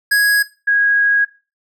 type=tone pair in turn; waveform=square / sine; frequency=1661.2 / 1647.8 Hz; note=G#6 / G#6; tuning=0 / -14 cents; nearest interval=unison; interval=14 cents; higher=first; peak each=-11 dBFS; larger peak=neither; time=0.11-0.43 / 0.67-1.25 s; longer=second; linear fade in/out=10 ms; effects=noise-tail reverb RT60 0.3 s tail -17 dB re dry